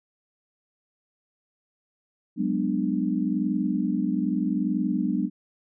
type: chord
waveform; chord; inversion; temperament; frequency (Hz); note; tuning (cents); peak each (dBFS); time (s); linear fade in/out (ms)
sine; G# half-diminished seventh; third; just; 186.89 / 207.7 / 249.2 / 299; F#3 / G#3 / B3 / D4; +18 / 0 / +16 / +31; -28; 2.36-5.3; 50
effects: none